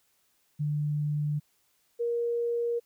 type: tone pair in turn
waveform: sine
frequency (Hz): 148.5 / 471.7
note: D3 / A#4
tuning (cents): +20 / +20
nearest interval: octave + minor sixth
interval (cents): 2000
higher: second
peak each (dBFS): -26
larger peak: neither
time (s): 0.59-1.4 / 1.99-2.8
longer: neither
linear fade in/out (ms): 20
effects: white hiss -70 dBFS RMS until 2.85 s